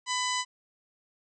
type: harmonic tone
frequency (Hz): 1000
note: B5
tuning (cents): +21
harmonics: 1 / 2 / 3 / 4 / 5 / 6 / 7 / 8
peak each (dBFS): -31 / -34 / -36 / -37 / -38 / -39 / -39 / -40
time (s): 0.06-0.45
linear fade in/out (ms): 50
effects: none